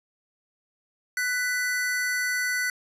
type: tone pair together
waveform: square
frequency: 1489.6 / 1985 Hz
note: F#6 / B6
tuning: +11 / +8 cents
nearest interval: perfect fourth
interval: 497 cents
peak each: -28 dBFS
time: 1.17-2.7 s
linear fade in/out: 2 ms
effects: resampled to 32000 Hz